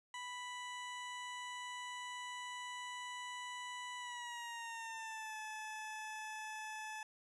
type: tone with pitch glide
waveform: 20% pulse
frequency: 987.8 to 864.9 Hz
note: B5 to A5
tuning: 0 to -30 cents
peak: -39 dBFS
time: 0.14-7.03 s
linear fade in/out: 2 ms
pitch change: -230 cents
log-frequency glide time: 3.98-5.37 s
effects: resampled to 24000 Hz